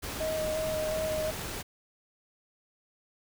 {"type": "noise", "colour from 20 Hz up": "pink", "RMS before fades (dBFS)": -37, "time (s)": [0.02, 1.63], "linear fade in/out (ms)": 20}
{"type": "tone with vibrato", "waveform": "sine", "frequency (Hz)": 626, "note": "D#5", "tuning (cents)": 10, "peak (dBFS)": -29, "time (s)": [0.2, 1.31], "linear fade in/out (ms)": 10, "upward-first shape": "square", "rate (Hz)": 2.8, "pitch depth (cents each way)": 12}
{"effects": []}